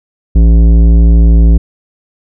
sine tone with tanh clipping, 56.3 Hz, A1, 40 cents sharp, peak -4 dBFS, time 0.35-1.58 s, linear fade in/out 10 ms, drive 13 dB, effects none

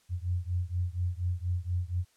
sine beating tone pair, 87.31 / 91.51 Hz, F2 / F#2, 0 / -19 cents, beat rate 4.2 Hz, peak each -31 / -32 dBFS, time 0.09-2.05 s, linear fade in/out 50 ms, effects white hiss -67 dBFS RMS until 2.16 s + low-pass 10000 Hz 12 dB/octave

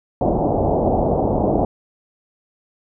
white low-pass noise, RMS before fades -18 dBFS, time 0.21-1.65 s, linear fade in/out 2 ms, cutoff 790 Hz, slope 48 dB/octave, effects none

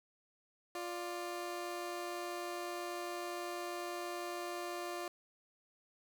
20% pulse tone pair together, 350.4 / 588.7 Hz, F4 / D5, +6 / +4 cents, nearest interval major sixth, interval 898 cents, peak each -36 / -40 dBFS, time 0.75-5.08 s, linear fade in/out 2 ms, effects none

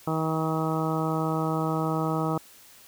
harmonic tone, 159.2 Hz, D#3, 40 cents sharp, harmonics 1 / 2 / 3 / 4 / 5 / 6 / 7 / 8, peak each -28 / -30 / -33 / -35 / -34 / -37 / -37 / -34 dBFS, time 0.07-2.38 s, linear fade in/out 5 ms, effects white hiss -52 dBFS RMS until 2.87 s

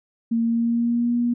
sine tone with pitch glide, 230 to 239.5 Hz, A#3 to A#3, -23 to +47 cents, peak -18 dBFS, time 0.31-1.34 s, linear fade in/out 10 ms, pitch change +70 cents, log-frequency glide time 0.42-1.15 s, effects none

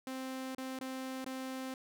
sawtooth tone with dropouts, 261.6 Hz, C4, in tune, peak -35 dBFS, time 0.07-1.74 s, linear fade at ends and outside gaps 2 ms, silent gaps 0.549-0.581 / 0.79-0.81 / 1.245-1.262 s, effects none

